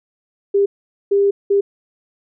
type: tone bursts at uneven times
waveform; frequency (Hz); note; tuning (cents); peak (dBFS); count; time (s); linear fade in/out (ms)
sine; 400; G4; +35; -11; 3; 0.54-0.66 / 1.11-1.31 / 1.5-1.61; 10
effects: none